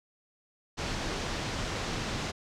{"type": "low-pass noise", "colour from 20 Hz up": "pink", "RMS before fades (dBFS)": -34, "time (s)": [0.77, 2.32], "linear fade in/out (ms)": 20, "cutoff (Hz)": 6500, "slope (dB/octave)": 24, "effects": []}